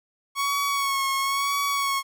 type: tone with vibrato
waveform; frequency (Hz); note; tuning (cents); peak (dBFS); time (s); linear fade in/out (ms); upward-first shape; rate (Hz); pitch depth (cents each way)
sawtooth; 1108.7; C#6; 0; -19; 0.35-2.03; 50; sine; 0.99; 34
effects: none